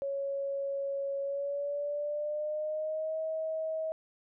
sine tone with pitch glide, 554.4 to 636.8 Hz, C#5 to D#5, 0 to +40 cents, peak -31 dBFS, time 0.02-3.92 s, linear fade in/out 0 ms, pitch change +240 cents, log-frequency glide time 1.21-3.19 s, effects none

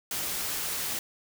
white noise, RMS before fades -32 dBFS, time 0.11-0.99 s, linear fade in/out 2 ms, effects none

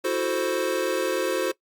square chord, F# half-diminished seventh, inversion third, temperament equal, 329.6 / 370 / 440 / 523.3 Hz, E4 / F#4 / A4 / C5, 0 / 0 / 0 / 0 cents, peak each -32 / -28 / -31 / -28 dBFS, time 0.04-1.52 s, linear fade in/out 10 ms, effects noise-tail reverb RT60 0.1 s tail -20 dB re dry + Opus 48 kbps

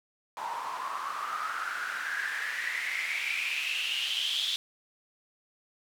white noise with band-pass filter sweep, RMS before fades -33 dBFS, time 0.37-4.56 s, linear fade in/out 0 ms, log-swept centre 910 to 3500 Hz, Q 8.4, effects none

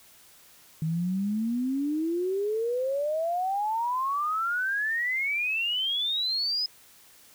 sine exponential sweep, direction up, 155.56 to 5100 Hz, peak -25 dBFS, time 0.82-6.66 s, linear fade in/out 2 ms, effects white hiss -55 dBFS RMS until 7.34 s

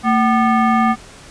sine tone with frequency modulation, 225.3 Hz, A3, 41 cents sharp, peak -11 dBFS, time 0.03-0.96 s, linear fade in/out 50 ms, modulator 983 Hz, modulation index 1.2, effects pink hiss -40 dBFS RMS until 1.3 s + resampled to 22050 Hz

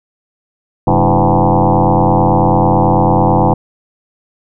sine tone with frequency modulation, 329.6 Hz, E4, in tune, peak -7 dBFS, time 0.87-3.54 s, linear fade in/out 5 ms, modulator 89.1 Hz, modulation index 6.8, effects none

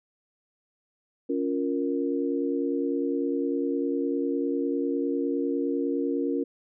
sine chord, Bb minor, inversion first, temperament just, 279.7 / 349.6 / 466.2 Hz, Db4 / F4 / Bb4, +16 / +2 / 0 cents, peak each -27 / -30 / -30 dBFS, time 1.29-6.44 s, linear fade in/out 10 ms, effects none

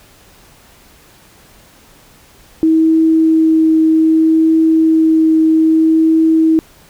sine tone with vibrato, 320 Hz, D#4, 49 cents sharp, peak -7 dBFS, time 2.63-6.59 s, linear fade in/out 0 ms, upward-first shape triangle, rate 0.63 Hz, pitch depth 10 cents each way, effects pink hiss -45 dBFS RMS until 6.89 s

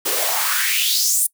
white noise with high-pass filter sweep, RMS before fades -19 dBFS, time 0.05-1.27 s, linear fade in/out 10 ms, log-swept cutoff 350 to 10000 Hz, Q 3.6, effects noise-tail reverb RT60 0.1 s tail -23 dB re dry

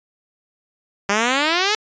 5% pulse exponential sweep, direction up, 196 to 440 Hz, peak -5 dBFS, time 1.09-1.75 s, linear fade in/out 2 ms, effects resampled to 16000 Hz

